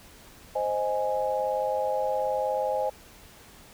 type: chord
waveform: sine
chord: Ab major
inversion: first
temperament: equal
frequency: 523.3 / 622.3 / 830.6 Hz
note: C5 / Eb5 / Ab5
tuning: 0 / 0 / 0 cents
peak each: -28 / -30 / -29 dBFS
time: 0.55-2.9 s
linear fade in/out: 10 ms
effects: pink hiss -51 dBFS RMS until 3.73 s